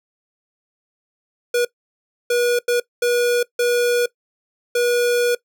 square tone bursts at uneven times, 483.2 Hz, B4, 38 cents flat, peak -16 dBFS, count 6, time 1.54-1.65 / 2.3-2.59 / 2.68-2.8 / 3.02-3.43 / 3.59-4.06 / 4.75-5.35 s, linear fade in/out 5 ms, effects noise-tail reverb RT60 0.1 s tail -20 dB re dry

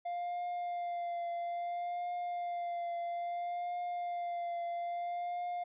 triangle tone with vibrato, 698.5 Hz, F5, in tune, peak -33 dBFS, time 0.05-5.64 s, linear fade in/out 10 ms, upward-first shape triangle, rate 0.6 Hz, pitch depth 25 cents each way, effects resampled to 8000 Hz

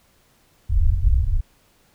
pink low-pass noise, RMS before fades -17 dBFS, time 0.69-1.41 s, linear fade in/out 20 ms, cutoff 100 Hz, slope 48 dB/octave, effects pink hiss -59 dBFS RMS until 1.94 s

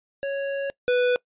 square tone pair in turn, 554.4 / 493.9 Hz, C#5 / B4, 0 / 0 cents, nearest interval major second, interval 200 cents, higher first, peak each -26 / -19 dBFS, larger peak second, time 0.23-0.7 / 0.88-1.16 s, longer first, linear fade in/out 0 ms, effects noise-tail reverb RT60 0.1 s tail -23 dB re dry + resampled to 8000 Hz

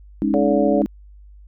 sine chord, Ab suspended fourth, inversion none, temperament equal, 207.7 / 277.2 / 311.1 Hz, Ab3 / Db4 / Eb4, 0 / 0 / 0 cents, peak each -21 dBFS, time 0.22-0.86 s, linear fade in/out 0 ms
harmonic tone, 143.2 Hz, D3, 43 cents flat, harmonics 3 / 4 / 5, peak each -22 / -19 / -26 dBFS, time 0.34-0.82 s, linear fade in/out 0 ms
effects added 50 Hz sine -41 dBFS peak until 1.47 s

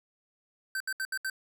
square tone bursts, 1548 Hz, G6, 22 cents flat, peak -31 dBFS, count 5, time 0.75-1.299 s, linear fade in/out 2 ms, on 53 ms, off 71 ms, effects none

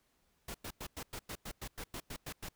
pink noise bursts, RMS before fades -43 dBFS, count 13, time 0.48-2.488 s, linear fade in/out 5 ms, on 64 ms, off 98 ms, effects pink hiss -75 dBFS RMS until 2.55 s

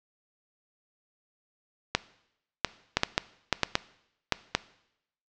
clicks, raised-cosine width 0.2 ms, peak -4 dBFS, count 10, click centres 1.95 / 2.647 / 2.97 / 3.034 / 3.179 / 3.527 / 3.633 / 3.754 / 4.323 / 4.55 s, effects noise-tail reverb RT60 0.8 s tail -19 dB re dry + low-pass 6000 Hz 12 dB/octave

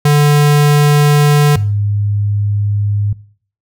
square / sine tone pair in turn, 146.83 / 102.69 Hz, D3 / G#2, 0 / -19 cents, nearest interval tritone, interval 619 cents, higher first, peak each -7 / -12 dBFS, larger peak first, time 0.05-1.56 / 1.56-3.13 s, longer second, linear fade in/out 5 ms, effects noise-tail reverb RT60 0.5 s tail -19 dB re dry

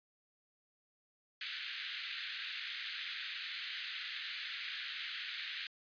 white band-pass noise, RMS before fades -43 dBFS, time 1.41-5.67 s, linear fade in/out 2 ms, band 1500 to 4200 Hz, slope 48 dB/octave, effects resampled to 11025 Hz

